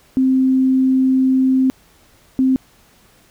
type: tone pair in turn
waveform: sine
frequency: 261.6 / 261.6 Hz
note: C4 / C4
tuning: 0 / 0 cents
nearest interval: unison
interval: 0 cents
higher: neither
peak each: -11 dBFS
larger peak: neither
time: 0.17-1.7 / 2.39-2.56 s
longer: first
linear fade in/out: 0 ms
effects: pink hiss -52 dBFS RMS until 3.3 s